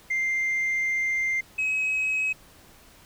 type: tone pair in turn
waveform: sine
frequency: 2095 / 2551 Hz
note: C7 / D#7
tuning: +2 / +43 cents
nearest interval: minor third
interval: 341 cents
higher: second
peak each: -21 dBFS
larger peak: neither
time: 0.1-1.41 / 1.58-2.33 s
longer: first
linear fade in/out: 10 ms
effects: tanh soft clip ceiling -21 dBFS + pink hiss -53 dBFS RMS until 3.05 s